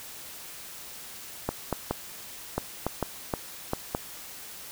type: clicks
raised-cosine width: 1 ms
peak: -12 dBFS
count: 9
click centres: 1.49 / 1.727 / 1.91 / 2.58 / 2.866 / 3.027 / 3.338 / 3.734 / 3.949 s
effects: white hiss -43 dBFS RMS until 4.71 s